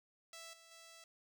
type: tone with level steps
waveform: 5% pulse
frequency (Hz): 660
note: E5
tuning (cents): +2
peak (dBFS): -39 / -49 / -45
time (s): 0.33-1.04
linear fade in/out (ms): 2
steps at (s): 0.53 / 0.71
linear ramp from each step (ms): 5
effects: none